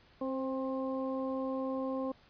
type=harmonic tone with a mistuned harmonic; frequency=265.3 Hz; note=C4; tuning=24 cents sharp; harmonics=1 / 2 / 3 / 4; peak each=-35 / -36 / -47 / -43 dBFS; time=0.21-2.12 s; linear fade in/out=5 ms; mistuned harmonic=2; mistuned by=-17 cents; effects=pink hiss -62 dBFS RMS until 2.29 s + resampled to 11025 Hz